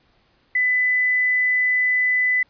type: tone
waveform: sine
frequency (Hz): 2000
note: B6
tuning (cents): +21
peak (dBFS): -16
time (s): 0.55-2.43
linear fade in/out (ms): 5
effects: pink hiss -61 dBFS RMS until 2.49 s + resampled to 11025 Hz